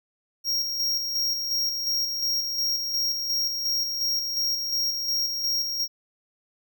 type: tone with tremolo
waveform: square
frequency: 5588 Hz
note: F8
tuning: in tune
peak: -23 dBFS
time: 0.44-5.88 s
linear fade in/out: 50 ms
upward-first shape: square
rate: 2.8 Hz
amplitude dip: 40%
effects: none